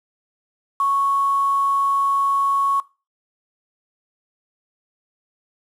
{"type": "tone with quantisation", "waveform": "sine", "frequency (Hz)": 1107, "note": "C#6", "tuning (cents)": -3, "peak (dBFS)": -16, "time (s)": [0.8, 2.8], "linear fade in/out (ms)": 2, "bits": 6, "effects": ["noise-tail reverb RT60 0.3 s tail -20 dB re dry", "low-pass 10000 Hz 12 dB/octave"]}